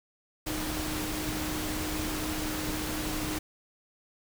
sine tone in noise, 307.8 Hz, D#4, 19 cents flat, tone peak -35 dBFS, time 0.46-3.39 s, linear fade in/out 10 ms, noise pink, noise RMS -34 dBFS, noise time 0.46-3.39 s, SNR -4 dB, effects none

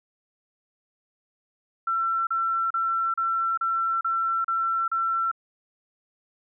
sine tone bursts, 1347 Hz, E6, 37 cents sharp, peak -22 dBFS, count 8, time 1.87-5.315 s, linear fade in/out 5 ms, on 400 ms, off 35 ms, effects none

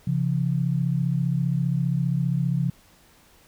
sine tone pair together, 134.93 / 170 Hz, C#3 / F3, -46 / -46 cents, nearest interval major third, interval 400 cents, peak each -23 / -24 dBFS, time 0.07-2.7 s, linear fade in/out 5 ms, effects pink hiss -56 dBFS RMS until 3.47 s

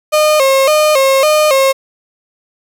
35% pulse tone with vibrato, 573 Hz, D5, 43 cents flat, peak -6 dBFS, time 0.12-1.73 s, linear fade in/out 20 ms, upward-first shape square, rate 1.8 Hz, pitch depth 110 cents each way, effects 8-bit

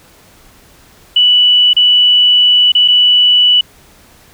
sine tone with dropouts, 2960 Hz, F#7, in tune, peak -5 dBFS, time 1.16-3.61 s, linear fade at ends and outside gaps 5 ms, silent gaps 1.733-1.765 / 2.72-2.75 / 2.879-2.883 s, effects pink hiss -44 dBFS RMS until 4.33 s

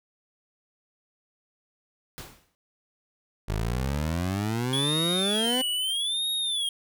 pink noise with exponential decay, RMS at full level -37 dBFS, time 2.18-2.55 s, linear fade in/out 0 ms, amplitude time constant 79 ms
20% pulse exponential sweep, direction up, 50 to 261.6 Hz, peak -21 dBFS, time 3.48-5.62 s, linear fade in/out 10 ms
square tone with vibrato, 3322 Hz, G#7, in tune, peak -26 dBFS, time 4.73-6.69 s, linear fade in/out 2 ms, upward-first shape sine, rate 0.79 Hz, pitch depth 210 cents each way
effects none

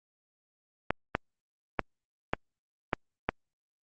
clicks, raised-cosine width 0.5 ms, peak -10 dBFS, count 6, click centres 0.906 / 1.151 / 1.793 / 2.335 / 2.932 / 3.29 s, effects Opus 48 kbps

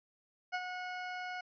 20% pulse tone with ADSR envelope, 729 Hz, F#5, 26 cents flat, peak -27 dBFS, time 0.52-1.41 s, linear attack 26 ms, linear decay 48 ms, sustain -7 dB, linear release 6 ms, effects resampled to 11025 Hz

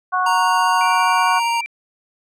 harmonic tone, 367.7 Hz, F#4, 11 cents flat, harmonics 2 / 3 / 4, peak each -21 / -18 / -23 dBFS, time 0.12-1.4 s, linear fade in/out 20 ms
square tone with vibrato, 932.3 Hz, A#5, in tune, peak -18 dBFS, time 0.26-1.61 s, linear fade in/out 5 ms, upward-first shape sine, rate 15 Hz, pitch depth 8 cents each way
sine tone with tremolo, 2349 Hz, D7, in tune, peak -24 dBFS, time 0.81-1.66 s, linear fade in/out 0 ms, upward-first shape sine, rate 11 Hz, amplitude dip 25%
effects low-pass 10000 Hz 12 dB/octave

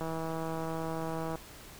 click train, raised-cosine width 1 ms, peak -23 dBFS, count 219, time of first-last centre 0.01-1.356 s, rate 162 Hz, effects pink hiss -50 dBFS RMS until 1.79 s

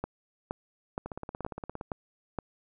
two click trains, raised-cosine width 1 ms, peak -23 / -18 dBFS, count 14 / 6, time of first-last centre 1.06-1.811 / 0.04-2.387 s, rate 17.3 / 2.13 Hz, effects none

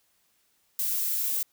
violet noise, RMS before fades -28 dBFS, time 0.79-1.43 s, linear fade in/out 2 ms, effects white hiss -69 dBFS RMS until 1.52 s

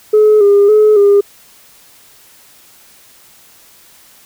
sine tone with vibrato, 415.3 Hz, G#4, in tune, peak -3 dBFS, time 0.13-1.21 s, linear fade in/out 10 ms, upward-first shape square, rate 1.8 Hz, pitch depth 47 cents each way, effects tanh soft clip ceiling -2 dBFS + white hiss -44 dBFS RMS until 4.25 s

